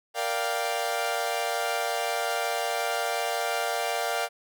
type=chord; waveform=sawtooth; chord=G minor seventh; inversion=first; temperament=equal; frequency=466.2 / 587.3 / 698.5 / 784 Hz; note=Bb4 / D5 / F5 / G5; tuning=0 / 0 / 0 / 0 cents; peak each=-30 / -29 / -26 / -29 dBFS; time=0.14-4.29 s; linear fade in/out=50 ms; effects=none